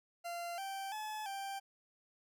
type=tone with pitch steps; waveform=40% pulse; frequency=690 / 780 / 858 / 786 Hz; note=F5 / G5 / A5 / G5; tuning=-21 / -9 / -44 / +4 cents; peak=-39 dBFS; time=0.24-1.6 s; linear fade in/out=20 ms; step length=340 ms; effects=none